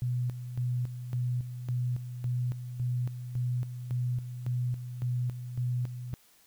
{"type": "tone with tremolo", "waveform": "sine", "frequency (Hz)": 123.47, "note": "B2", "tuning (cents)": 0, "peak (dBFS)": -27, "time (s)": [0.02, 6.14], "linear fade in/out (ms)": 0, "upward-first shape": "square", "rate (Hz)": 1.8, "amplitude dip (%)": 65, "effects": ["white hiss -62 dBFS RMS until 6.46 s"]}